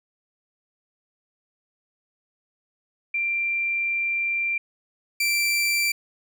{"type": "tone pair in turn", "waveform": ["sine", "sawtooth"], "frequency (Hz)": [2366, 2347], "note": ["D7", "D7"], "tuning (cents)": [12, -2], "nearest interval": "unison", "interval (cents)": 14, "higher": "first", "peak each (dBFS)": [-22, -17], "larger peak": "second", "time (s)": [[3.14, 4.58], [5.2, 5.92]], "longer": "first", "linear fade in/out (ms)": 5, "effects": []}